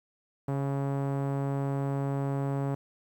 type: tone with low-pass filter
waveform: sawtooth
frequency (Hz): 138.59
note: C#3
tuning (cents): 0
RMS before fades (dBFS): -30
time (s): 0.48-2.75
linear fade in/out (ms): 5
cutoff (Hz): 950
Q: 0.9
effects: 10-bit